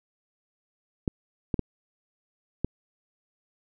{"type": "clicks", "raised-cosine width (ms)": 3, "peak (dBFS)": -12, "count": 4, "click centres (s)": [1.078, 1.542, 1.593, 2.646], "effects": []}